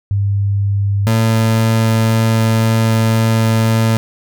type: tone pair in turn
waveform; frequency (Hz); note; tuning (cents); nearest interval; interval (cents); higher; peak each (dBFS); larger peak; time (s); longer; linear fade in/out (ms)
sine / 30% pulse; 100 / 112.26; G2 / A2; +35 / +35; major second; 200; second; -12 / -8; second; 0.11-1.07 / 1.07-3.97; second; 0
effects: none